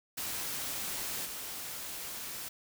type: noise with level steps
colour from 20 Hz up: white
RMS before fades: -37 / -41 dBFS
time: 0.17-2.49 s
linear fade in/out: 10 ms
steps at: 1.25 s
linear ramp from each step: 10 ms
effects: none